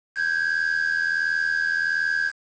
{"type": "tone pair together", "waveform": "triangle", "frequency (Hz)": [1568, 1649.4], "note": ["G6", "G#6"], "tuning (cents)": [0, -12], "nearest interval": "minor second", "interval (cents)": 88, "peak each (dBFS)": -22, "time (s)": [0.15, 2.32], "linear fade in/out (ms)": 50, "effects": ["resampled to 16000 Hz", "7-bit"]}